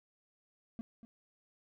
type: tone with echo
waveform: triangle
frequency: 228.9 Hz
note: A#3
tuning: 31 cents flat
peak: -36 dBFS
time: 0.79-0.81 s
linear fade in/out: 0 ms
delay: 240 ms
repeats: 1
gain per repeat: -12 dB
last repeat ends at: 1.05 s
effects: none